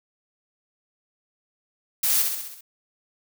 blue noise with echo, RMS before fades -22 dBFS, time 2.03-2.22 s, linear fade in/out 5 ms, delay 65 ms, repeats 6, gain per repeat -4 dB, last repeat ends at 2.61 s, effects none

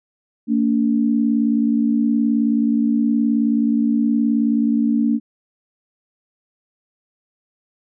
sine tone pair together, 227.1 / 286.1 Hz, A#3 / D4, -45 / -45 cents, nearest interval major third, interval 400 cents, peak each -16 / -19 dBFS, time 0.47-5.2 s, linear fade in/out 50 ms, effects none

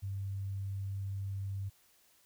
sine tone, 98 Hz, G2, in tune, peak -35 dBFS, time 0.02-1.7 s, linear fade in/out 20 ms, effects white hiss -67 dBFS RMS until 2.25 s

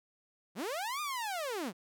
sawtooth linear two-way sweep, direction up then down, 146.83 to 1233 to 154.3 Hz, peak -31 dBFS, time 0.55-1.73 s, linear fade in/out 50 ms, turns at 1.01 s, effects none

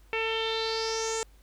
sawtooth tone with low-pass filter sweep, 447.4 Hz, A4, 29 cents sharp, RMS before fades -30 dBFS, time 0.13-1.23 s, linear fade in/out 0 ms, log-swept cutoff 2500 to 7500 Hz, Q 5.7, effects added 50 Hz sine -53 dBFS peak until 1.42 s + pink hiss -64 dBFS RMS until 1.42 s

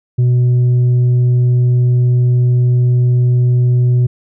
sine tone with tanh clipping, 123.47 Hz, B2, in tune, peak -9 dBFS, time 0.18-4.07 s, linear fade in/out 10 ms, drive 3 dB, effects none

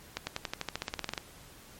accelerating click train, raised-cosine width 0.2 ms, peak -15 dBFS, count 16, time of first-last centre 0.17-1.178 s, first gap 100 ms, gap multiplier 0.94, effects pink hiss -53 dBFS RMS until 1.79 s + MP3 64 kbps

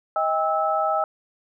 sine tone cluster, 632 / 797 / 1305 Hz, D#5 / G5 / E6, +27 / +28 / -18 cents, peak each -24 dBFS, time 0.16-1.04 s, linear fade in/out 2 ms, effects none

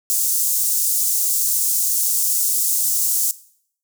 pink high-pass noise, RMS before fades -19 dBFS, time 0.1-3.31 s, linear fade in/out 0 ms, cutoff 6900 Hz, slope 24 dB/octave, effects noise-tail reverb RT60 0.6 s tail -18 dB re dry

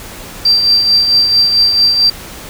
sine tone with tremolo, 4699 Hz, D8, in tune, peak -4 dBFS, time 0.45-2.1 s, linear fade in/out 5 ms, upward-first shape triangle, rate 4.5 Hz, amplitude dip 55%, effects tanh soft clip ceiling 0 dBFS + pink hiss -30 dBFS RMS until 2.49 s

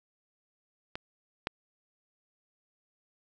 clicks, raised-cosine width 0.3 ms, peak -20 / -14 dBFS, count 2, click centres 0.955 / 1.471 s, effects none

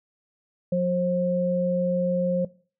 sine tone pair together, 180 / 533.2 Hz, F#3 / C5, -47 / +33 cents, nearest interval octave + perfect fifth, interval 1880 cents, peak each -23 dBFS, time 0.72-2.45 s, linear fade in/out 5 ms, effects noise-tail reverb RT60 0.4 s tail -20 dB re dry

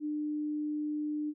sine tone, 300 Hz, D4, 37 cents sharp, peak -31 dBFS, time 0-1.34 s, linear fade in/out 50 ms, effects none

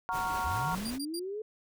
sine chord, Gb major seventh, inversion none, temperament equal, 740 / 932.3 / 1108.7 / 1396.9 Hz, Gb5 / Bb5 / Db6 / F6, 0 / 0 / 0 / 0 cents, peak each -37 / -33 / -36 / -37 dBFS, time 0.09-0.75 s, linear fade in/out 0 ms
pink noise with tremolo, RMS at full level -40 dBFS, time 0.11-0.99 s, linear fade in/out 50 ms, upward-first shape triangle, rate 4.9 Hz, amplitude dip 30%
sine linear sweep, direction up, 60.5 to 440 Hz, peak -34 dBFS, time 0.44-1.42 s, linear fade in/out 5 ms
25% pulse tone bursts, 4766 Hz, D8, 25 cents sharp, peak -32 dBFS, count 3, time 0.85-1.195 s, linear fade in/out 5 ms, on 57 ms, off 87 ms
effects none

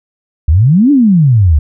sine exponential two-way sweep, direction up then down, 69.3 to 300 to 69.3 Hz, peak -4 dBFS, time 0.48-1.59 s, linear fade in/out 5 ms, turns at 0.91 s, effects none

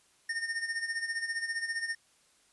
square tone with tremolo, 1828 Hz, A#6, 34 cents flat, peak -30 dBFS, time 0.29-1.95 s, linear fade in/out 5 ms, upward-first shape sine, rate 15 Hz, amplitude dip 70%, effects white hiss -66 dBFS RMS until 2.52 s + resampled to 24000 Hz

